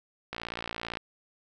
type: click train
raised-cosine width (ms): 0.3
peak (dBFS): -18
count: 38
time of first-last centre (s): 0.33-0.971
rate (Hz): 57.7
effects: none